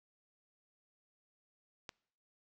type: click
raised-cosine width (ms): 0.2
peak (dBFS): -26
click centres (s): 1.892
effects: noise-tail reverb RT60 0.7 s tail -26 dB re dry